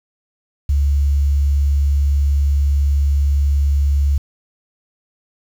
sine tone with quantisation, 70.8 Hz, C#2, 37 cents sharp, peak -12 dBFS, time 0.69-4.18 s, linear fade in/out 5 ms, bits 7, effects none

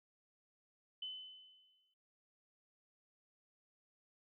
sine tone with exponential decay, 3028 Hz, F#7, 39 cents sharp, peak -40 dBFS, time 1.02-1.94 s, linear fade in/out 5 ms, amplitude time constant 200 ms, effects none

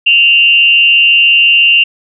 sine tone with frequency modulation, 2777 Hz, F7, 10 cents flat, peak -4 dBFS, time 0.06-1.84 s, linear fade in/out 10 ms, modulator 208 Hz, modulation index 0.46, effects none

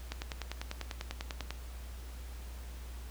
click train, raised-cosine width 0.2 ms, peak -20 dBFS, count 15, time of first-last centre 0.12-1.506 s, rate 10.1 Hz, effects added 60 Hz sine -42 dBFS peak until 3.1 s + pink hiss -54 dBFS RMS until 3.1 s

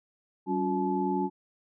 sine tone cluster, 190.6 / 281.1 / 360.3 / 862 Hz, G3 / C#4 / F#4 / A5, -48 / +24 / -46 / -36 cents, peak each -31 dBFS, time 0.46-1.3 s, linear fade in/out 50 ms, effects none

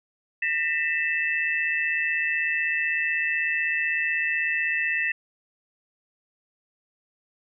sine tone cluster, 1815 / 1971 / 2637 Hz, A#6 / B6 / E7, -47 / -4 / 0 cents, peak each -27 dBFS, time 0.42-5.12 s, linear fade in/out 5 ms, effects none

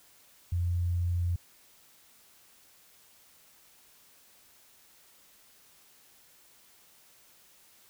sine tone, 87.31 Hz, F2, in tune, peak -26 dBFS, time 0.52-1.36 s, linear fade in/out 5 ms, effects white hiss -60 dBFS RMS until 7.89 s

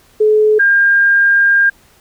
sine tone pair in turn, 428.1 / 1606.5 Hz, A4 / G6, -47 / +42 cents, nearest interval octave + major seventh, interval 2289 cents, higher second, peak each -7 dBFS, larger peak neither, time 0.2-0.59 / 0.59-1.7 s, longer second, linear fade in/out 10 ms, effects pink hiss -49 dBFS RMS until 2 s

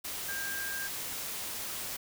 sine tone in noise, 1600 Hz, G6, 35 cents sharp, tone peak -36 dBFS, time 0.28-0.88 s, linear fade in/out 10 ms, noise white, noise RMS -38 dBFS, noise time 0.04-1.97 s, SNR -1 dB, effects none

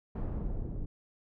brown noise with low-pass filter sweep, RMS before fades -35 dBFS, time 0.15-0.86 s, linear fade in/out 5 ms, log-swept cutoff 1100 to 310 Hz, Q 0.72, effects none

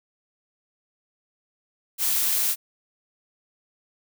blue noise, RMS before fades -23 dBFS, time 1.98-2.56 s, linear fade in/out 50 ms, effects none

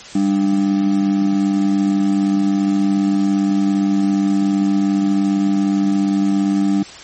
triangle ring-modulated tone, 246.9 Hz, B3, in tune, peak -8 dBFS, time 0.15-6.83 s, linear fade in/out 5 ms, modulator 48.7 Hz, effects white hiss -36 dBFS RMS until 7.03 s + MP3 32 kbps

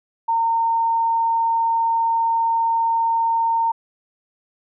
sine tone, 915 Hz, A#5, 32 cents flat, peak -16 dBFS, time 0.28-3.72 s, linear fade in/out 10 ms, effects none

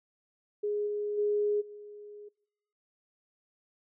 sine tone with level steps, 415.3 Hz, G#4, in tune, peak -28 / -30 / -25 / -44 dBFS, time 0.63-2.29 s, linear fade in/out 10 ms, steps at 0.86 / 1.17 / 1.6 s, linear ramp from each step 20 ms, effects noise-tail reverb RT60 0.9 s tail -26 dB re dry

